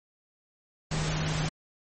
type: tone in noise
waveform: sine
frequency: 155.56 Hz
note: D#3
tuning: in tune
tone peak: -29 dBFS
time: 0.91-1.49 s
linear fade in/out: 5 ms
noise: pink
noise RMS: -32 dBFS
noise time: 0.91-1.49 s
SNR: 0 dB
effects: MP3 32 kbps